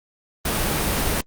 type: noise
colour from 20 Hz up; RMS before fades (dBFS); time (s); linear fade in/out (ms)
pink; -22; 0.45-1.21; 5
effects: Opus 32 kbps